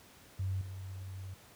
sine tone with level steps, 95 Hz, F#2, 46 cents sharp, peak -31 / -40 dBFS, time 0.39-1.34 s, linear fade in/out 5 ms, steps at 0.61 s, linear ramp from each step 2 ms, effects pink hiss -58 dBFS RMS until 1.55 s + high-pass 60 Hz 12 dB/octave

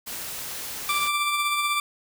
white noise, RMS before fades -34 dBFS, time 0.06-1.09 s, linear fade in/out 20 ms
20% pulse tone with tremolo, 1174.7 Hz, D6, in tune, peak -16 dBFS, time 0.89-1.8 s, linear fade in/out 2 ms, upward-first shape triangle, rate 16 Hz, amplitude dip 40%
effects none

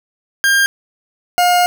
40% pulse tone pair in turn, 1604 / 712.2 Hz, G6 / F5, +39 / +34 cents, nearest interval octave + major second, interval 1405 cents, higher first, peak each -9 dBFS, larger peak neither, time 0.44-0.66 / 1.38-1.66 s, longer second, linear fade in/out 0 ms, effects none

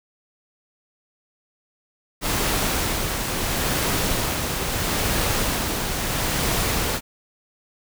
pink noise with tremolo, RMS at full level -22 dBFS, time 2.21-7.01 s, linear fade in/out 50 ms, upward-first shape sine, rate 0.75 Hz, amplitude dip 35%, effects none

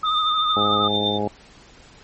sine tone with vibrato, 1251 Hz, D#6, 9 cents sharp, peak -19 dBFS, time 0.03-0.88 s, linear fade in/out 5 ms, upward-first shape sine, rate 13 Hz, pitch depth 41 cents each way
sine tone with tremolo, 3591 Hz, A7, 35 cents sharp, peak -19 dBFS, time 0.04-1.19 s, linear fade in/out 50 ms, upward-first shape triangle, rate 9 Hz, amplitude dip 60%
harmonic tone, 103.83 Hz, G#2, in tune, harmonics 1 / 2 / 3 / 4 / 5 / 6 / 7 / 8, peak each -32 / -27 / -30 / -27 / -29 / -32 / -33 / -28 dBFS, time 0.56-1.28 s, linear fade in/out 5 ms
effects pink hiss -48 dBFS RMS until 2.03 s + MP3 32 kbps

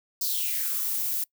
violet noise with high-pass filter sweep, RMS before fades -28 dBFS, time 0.21-1.24 s, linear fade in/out 5 ms, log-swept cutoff 4900 to 340 Hz, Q 4.7, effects noise-tail reverb RT60 0.1 s tail -24 dB re dry

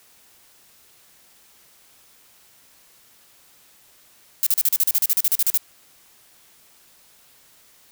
violet noise bursts, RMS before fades -18 dBFS, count 16, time 4.43-5.575 s, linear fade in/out 0 ms, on 35 ms, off 39 ms, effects white hiss -54 dBFS RMS until 7.91 s

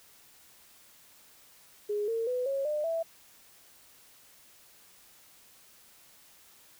sine tone with pitch steps, 415.3 / 455.5 / 499.6 / 548 / 601.1 / 659.2 Hz, G#4 / A#4 / B4 / C#5 / D5 / E5, 0 / -40 / +20 / -20 / +40 / 0 cents, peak -28 dBFS, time 1.89-3.03 s, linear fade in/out 10 ms, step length 190 ms, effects white hiss -58 dBFS RMS until 6.79 s

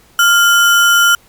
sine tone with sample-and-hold, 1396.9 Hz, F6, in tune, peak -6 dBFS, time 0.19-1.15 s, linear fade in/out 2 ms, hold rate 4410 Hz, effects pink hiss -48 dBFS RMS until 1.28 s + MP3 96 kbps

